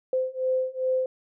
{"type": "beating tone pair", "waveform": "sine", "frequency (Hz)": [515, 517.5], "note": ["C5", "C5"], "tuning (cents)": [-28, -19], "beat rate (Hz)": 2.5, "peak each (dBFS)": [-27, -26], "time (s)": [0.13, 1.06], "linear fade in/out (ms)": 2, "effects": []}